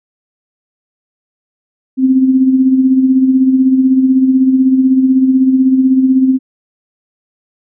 sine tone with tremolo, 261.6 Hz, C4, in tune, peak -4 dBFS, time 1.97-6.39 s, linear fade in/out 50 ms, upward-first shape sine, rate 16 Hz, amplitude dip 50%, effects none

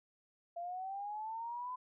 sine linear sweep, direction up, 679 to 1016 Hz, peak -39 dBFS, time 0.56-1.76 s, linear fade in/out 10 ms, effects none

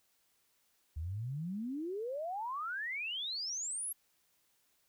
sine exponential sweep, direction up, 73.42 to 11550 Hz, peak -36 dBFS, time 0.96-3.93 s, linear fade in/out 10 ms, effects white hiss -74 dBFS RMS until 4.88 s

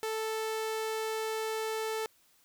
sawtooth tone, 440 Hz, A4, in tune, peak -28 dBFS, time 0.03-2.06 s, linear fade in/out 0 ms, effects white hiss -66 dBFS RMS until 2.44 s

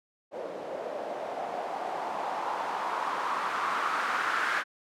blue noise with low-pass filter sweep, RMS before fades -32 dBFS, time 0.31-4.64 s, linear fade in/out 50 ms, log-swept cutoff 520 to 1500 Hz, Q 3.3, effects high-pass 200 Hz 12 dB/octave

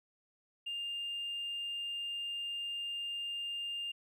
triangle tone with hard clipping, 2806 Hz, F7, 8 cents sharp, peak -36 dBFS, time 0.66-3.92 s, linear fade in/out 10 ms, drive 2 dB, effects none

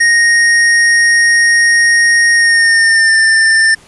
square tone with pitch glide, 1864 to 1789.1 Hz, A#6 to A6, -1 to +28 cents, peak -7 dBFS, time 0-3.75 s, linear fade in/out 10 ms, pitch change -71 cents, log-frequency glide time 2.34-3.16 s, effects pink hiss -42 dBFS RMS until 3.87 s + resampled to 24000 Hz

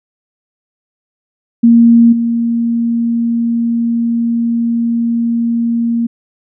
sine tone with level steps, 233.1 Hz, A#3, in tune, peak -3 / -11 dBFS, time 1.63-6.07 s, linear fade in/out 10 ms, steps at 2.12 s, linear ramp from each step 10 ms, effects none

